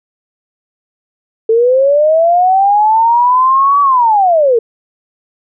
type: linear two-way sweep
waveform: sine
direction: up then down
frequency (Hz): 440 to 1148 to 440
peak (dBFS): -6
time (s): 1.49-4.59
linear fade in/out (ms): 5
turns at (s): 3.81
effects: none